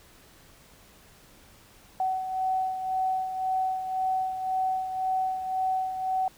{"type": "beating tone pair", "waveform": "sine", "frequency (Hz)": [753, 754.9], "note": ["F#5", "F#5"], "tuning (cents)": [30, 35], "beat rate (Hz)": 1.9, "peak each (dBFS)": [-26, -34], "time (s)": [2, 6.28], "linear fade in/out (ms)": 2, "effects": ["pink hiss -55 dBFS RMS until 6.37 s"]}